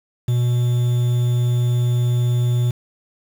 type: tone with quantisation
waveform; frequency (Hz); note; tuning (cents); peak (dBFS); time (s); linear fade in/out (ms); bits
triangle; 121.8; B2; -24; -13; 0.28-2.71; 5; 6
effects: none